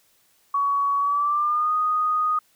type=tone with pitch glide; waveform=sine; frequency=1125 to 1241.1 Hz; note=C#6 to D#6; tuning=+25 to -5 cents; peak=-19 dBFS; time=0.54-2.39 s; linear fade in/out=5 ms; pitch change=+170 cents; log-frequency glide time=0.99-1.74 s; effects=white hiss -62 dBFS RMS until 2.55 s